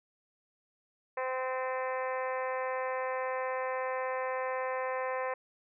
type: harmonic tone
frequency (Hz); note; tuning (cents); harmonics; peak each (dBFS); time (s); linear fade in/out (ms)
258.3; C4; -22; 2 / 3 / 4 / 5 / 6 / 7 / 8 / 9 / 10; -34 / -40 / -37 / -47 / -48 / -42 / -46 / -50 / -53; 1.17-5.34; 5
effects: none